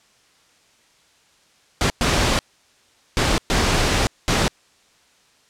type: noise bursts at uneven times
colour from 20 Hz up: pink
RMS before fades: -18 dBFS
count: 5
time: 1.81-1.9 / 2.01-2.39 / 3.17-3.38 / 3.5-4.07 / 4.28-4.48 s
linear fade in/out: 0 ms
effects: white hiss -57 dBFS RMS until 5.49 s + low-pass 7000 Hz 12 dB/octave